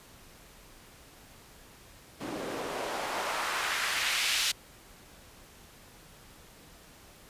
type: noise with band-pass filter sweep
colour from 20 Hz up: white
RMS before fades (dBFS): -32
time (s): 2.2-4.52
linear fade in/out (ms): 10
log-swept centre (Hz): 290 to 3500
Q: 1.2
effects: pink hiss -54 dBFS RMS until 7.29 s + resampled to 32000 Hz